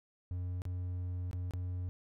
triangle tone with dropouts, 89.9 Hz, F#2, 49 cents flat, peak -33 dBFS, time 0.31-1.89 s, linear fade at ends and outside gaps 0 ms, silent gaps 0.619-0.653 / 1.312-1.331 / 1.509-1.536 s, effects none

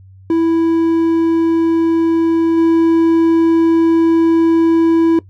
triangle tone with level steps, 329.6 Hz, E4, in tune, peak -8 / -6 dBFS, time 0.3-5.19 s, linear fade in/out 2 ms, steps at 2.57 s, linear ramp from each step 10 ms, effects noise-tail reverb RT60 0.1 s tail -19 dB re dry + added 95 Hz sine -38 dBFS peak until 5.29 s

